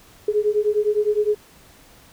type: beating tone pair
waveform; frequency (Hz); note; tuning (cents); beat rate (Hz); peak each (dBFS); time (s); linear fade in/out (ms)
sine; 415.3 / 425.1; G#4 / G#4; 0 / +40; 9.8; -20; 0.28-1.35; 5
effects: pink hiss -50 dBFS RMS until 2.12 s